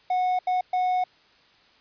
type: tone bursts at uneven times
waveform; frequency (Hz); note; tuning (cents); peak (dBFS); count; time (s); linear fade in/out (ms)
triangle; 733; F#5; -16; -19; 3; 0.1-0.39 / 0.47-0.61 / 0.73-1.04; 5
effects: white hiss -58 dBFS RMS until 1.8 s + resampled to 11025 Hz